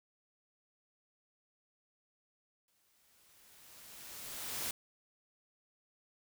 white noise with exponential growth, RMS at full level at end -37 dBFS, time 2.68-4.71 s, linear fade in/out 2 ms, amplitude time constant 440 ms, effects none

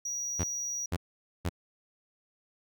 triangle tone, 5780 Hz, F#8, 41 cents flat, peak -31 dBFS, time 0.05-0.86 s, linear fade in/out 5 ms
sawtooth tone bursts, 87.31 Hz, F2, in tune, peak -24 dBFS, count 3, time 0.39-1.494 s, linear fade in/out 10 ms, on 48 ms, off 480 ms
effects none

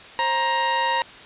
sawtooth tone pair together, 531 / 939 Hz, C5 / A#5, +25 / +12 cents, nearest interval minor seventh, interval 987 cents, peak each -25 / -16 dBFS, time 0.19-1.02 s, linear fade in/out 0 ms, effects white hiss -42 dBFS RMS until 1.25 s + resampled to 8000 Hz

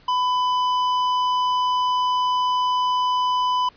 sine tone with hard clipping, 1000 Hz, B5, 21 cents sharp, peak -20 dBFS, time 0.08-3.69 s, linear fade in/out 5 ms, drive 9 dB, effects pink hiss -53 dBFS RMS until 3.76 s + resampled to 11025 Hz

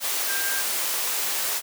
sine tone in noise, 1592 Hz, G6, 26 cents sharp, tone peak -29 dBFS, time 0.26-0.64 s, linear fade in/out 50 ms, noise white, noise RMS -26 dBFS, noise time 0-1.62 s, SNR -6 dB, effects high-pass 400 Hz 12 dB/octave

